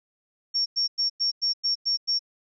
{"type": "tone bursts", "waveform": "sine", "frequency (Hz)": 5500, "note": "F8", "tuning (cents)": -27, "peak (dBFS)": -21, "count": 8, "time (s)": [0.54, 2.193], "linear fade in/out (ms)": 20, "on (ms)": 120, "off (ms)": 99, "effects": []}